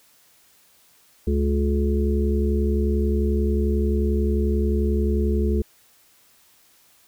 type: harmonic tone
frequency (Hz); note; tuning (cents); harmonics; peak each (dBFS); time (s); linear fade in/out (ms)
71.3; C#2; +49; 1 / 3 / 5 / 6; -20 / -25 / -27 / -28; 1.27-5.62; 5
effects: white hiss -57 dBFS RMS until 7.07 s